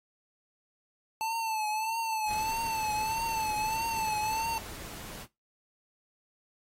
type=tone with vibrato; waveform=square; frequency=881 Hz; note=A5; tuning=2 cents sharp; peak=-30 dBFS; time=1.21-4.58 s; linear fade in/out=0 ms; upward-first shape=triangle; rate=1.6 Hz; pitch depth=72 cents each way
type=noise; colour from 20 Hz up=pink; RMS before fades=-44 dBFS; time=2.26-5.27 s; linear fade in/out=50 ms
effects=noise-tail reverb RT60 0.2 s tail -19 dB re dry + AAC 48 kbps